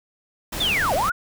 pink noise, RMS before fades -29 dBFS, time 0.52-1.1 s, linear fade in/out 10 ms
sine linear two-way sweep, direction down then up, 3682 to 500 to 1509 Hz, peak -19 dBFS, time 0.6-1.12 s, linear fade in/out 10 ms, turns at 0.94 s
effects none

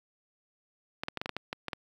clicks, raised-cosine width 0.3 ms, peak -17 dBFS, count 10, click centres 1.035 / 1.084 / 1.173 / 1.215 / 1.259 / 1.293 / 1.366 / 1.529 / 1.683 / 1.732 s, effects high-pass 100 Hz 12 dB/octave + 9-bit

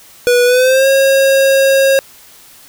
square tone with pitch glide, 488.3 to 541.8 Hz, B4 to C#5, -20 to -40 cents, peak -8 dBFS, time 0.27-1.99 s, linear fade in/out 0 ms, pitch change +180 cents, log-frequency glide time 0.45-0.87 s, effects white hiss -41 dBFS RMS until 2.68 s

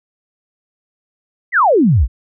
sine exponential sweep, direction down, 2116 to 49 Hz, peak -8 dBFS, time 1.52-2.08 s, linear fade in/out 50 ms, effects none

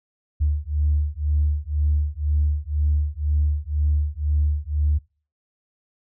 sine beating tone pair, 73.42 / 75.42 Hz, D2 / D2, 0 / +47 cents, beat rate 2 Hz, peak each -21 dBFS, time 0.4-4.99 s, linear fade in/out 20 ms, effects noise-tail reverb RT60 0.4 s tail -26 dB re dry + tanh soft clip ceiling -11 dBFS

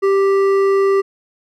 sine tone with hard clipping, 392 Hz, G4, in tune, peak -13 dBFS, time 0.02-1.02 s, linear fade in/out 20 ms, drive 9 dB, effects none

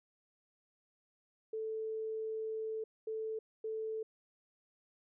sine tone bursts at uneven times, 440 Hz, A4, in tune, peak -36 dBFS, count 3, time 1.53-2.84 / 3.07-3.39 / 3.64-4.03 s, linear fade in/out 5 ms, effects none

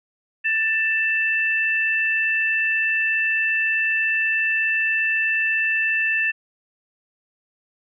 sine tone pair together, 1772.7 / 2656 Hz, A6 / E7, +12 / +12 cents, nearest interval perfect fifth, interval 700 cents, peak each -21 dBFS, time 0.44-6.32 s, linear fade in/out 20 ms, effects none

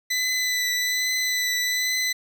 20% pulse tone with vibrato, 1998 Hz, B6, 20 cents sharp, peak -17 dBFS, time 0.1-2.13 s, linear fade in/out 10 ms, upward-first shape triangle, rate 1.2 Hz, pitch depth 21 cents each way, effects none

